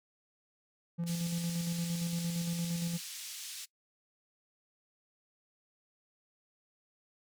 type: tone with tremolo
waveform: triangle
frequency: 170.1 Hz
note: F3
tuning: 45 cents flat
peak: -29 dBFS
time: 0.98-2.98 s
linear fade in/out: 20 ms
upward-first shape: square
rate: 8.7 Hz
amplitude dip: 35%
type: band-pass noise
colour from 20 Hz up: white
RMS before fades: -44 dBFS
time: 1.06-3.66 s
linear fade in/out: 20 ms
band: 2900 to 8200 Hz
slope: 12 dB/octave
effects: noise-tail reverb RT60 0.1 s tail -21 dB re dry